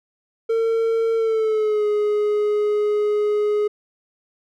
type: tone with pitch glide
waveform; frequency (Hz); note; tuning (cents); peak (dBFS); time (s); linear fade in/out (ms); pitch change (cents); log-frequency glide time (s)
triangle; 453.6 to 418.4; A#4 to G#4; -47 to +13; -15; 0.49-3.68; 10; -140; 1.15-1.86
effects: none